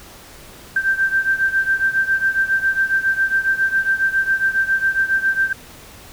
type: beating tone pair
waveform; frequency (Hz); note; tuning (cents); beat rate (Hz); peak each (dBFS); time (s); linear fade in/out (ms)
sine; 1566 / 1573.3; G6 / G6; -2 / +6; 7.3; -17 / -20; 0.76-5.53; 5
effects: pink hiss -41 dBFS RMS until 6.12 s